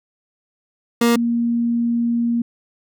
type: tone pair in turn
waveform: 30% pulse / sine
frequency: 235.2 / 235.2 Hz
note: A#3 / A#3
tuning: +16 / +16 cents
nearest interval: unison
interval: 0 cents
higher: neither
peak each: -10 / -16 dBFS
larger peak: first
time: 1.01-1.16 / 1.16-2.42 s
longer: second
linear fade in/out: 5 ms
effects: none